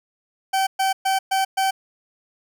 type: tone bursts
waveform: 40% pulse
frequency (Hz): 770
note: G5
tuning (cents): -31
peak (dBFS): -17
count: 5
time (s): 0.53-1.71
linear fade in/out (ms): 10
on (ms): 140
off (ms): 120
effects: none